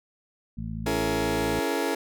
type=harmonic tone; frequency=55 Hz; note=A1; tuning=in tune; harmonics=1 / 2 / 3 / 4; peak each=-36 / -36 / -36 / -36 dBFS; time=0.57-1.6 s; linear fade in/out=10 ms
type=chord; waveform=30% pulse; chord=A# half-diminished seventh; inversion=first; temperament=just; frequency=279.7 / 335.6 / 419.5 / 466.2 Hz; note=C#4 / E4 / G#4 / A#4; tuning=+16 / +31 / +17 / 0 cents; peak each=-28 dBFS; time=0.86-1.95 s; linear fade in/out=5 ms
effects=none